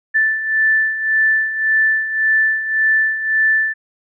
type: beating tone pair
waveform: sine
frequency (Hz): 1759 / 1760.8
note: A6 / A6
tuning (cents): -1 / +1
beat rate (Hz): 1.8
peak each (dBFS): -20 / -14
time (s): 0.14-3.74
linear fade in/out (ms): 20
effects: none